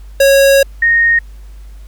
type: tone pair in turn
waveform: square / sine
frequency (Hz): 550 / 1855.3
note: C#5 / A#6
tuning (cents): -14 / -9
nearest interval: octave + major sixth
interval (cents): 2105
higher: second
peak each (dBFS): -6 / -7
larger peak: first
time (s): 0.2-0.63 / 0.82-1.19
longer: first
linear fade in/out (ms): 5
effects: added 50 Hz sine -30 dBFS peak until 1.87 s + pink hiss -50 dBFS RMS until 1.87 s